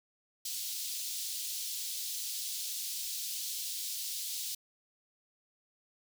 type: high-pass noise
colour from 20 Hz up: pink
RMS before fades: -38 dBFS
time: 0.45-4.55 s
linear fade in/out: 5 ms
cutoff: 3700 Hz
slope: 24 dB/octave
effects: none